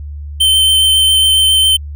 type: tone with vibrato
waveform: square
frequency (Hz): 3094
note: G7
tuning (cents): -23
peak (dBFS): -8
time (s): 0.4-1.77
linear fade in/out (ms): 10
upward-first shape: sine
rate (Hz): 7.3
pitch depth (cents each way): 10
effects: added 73 Hz sine -23 dBFS peak until 1.95 s